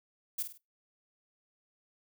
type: noise with echo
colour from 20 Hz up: violet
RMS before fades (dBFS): -33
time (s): 0.38-0.43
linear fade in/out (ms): 10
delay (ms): 50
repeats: 3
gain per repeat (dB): -8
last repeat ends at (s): 0.58
effects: noise-tail reverb RT60 0.2 s tail -20 dB re dry